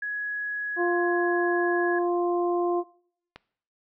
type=tone; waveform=sine; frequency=1675 Hz; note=G#6; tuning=14 cents sharp; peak=-28 dBFS; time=0.02-1.99 s; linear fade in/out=5 ms
type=harmonic tone; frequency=350 Hz; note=F4; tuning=4 cents sharp; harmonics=1 / 2 / 3; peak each=-23 / -29 / -33 dBFS; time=0.76-2.84 s; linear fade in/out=50 ms
type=click; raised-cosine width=0.3 ms; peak=-25 dBFS; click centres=3.36 s
effects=noise-tail reverb RT60 0.6 s tail -20 dB re dry